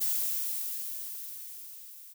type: noise with level ramp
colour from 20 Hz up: violet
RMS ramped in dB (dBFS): -28 to -50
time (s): 0-2.14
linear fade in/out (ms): 20
effects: none